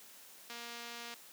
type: click train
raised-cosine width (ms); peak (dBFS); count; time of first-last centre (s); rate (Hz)
0.2; -29; 152; 0.5-1.14; 236
effects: white hiss -56 dBFS RMS until 1.32 s + high-pass 200 Hz 12 dB/octave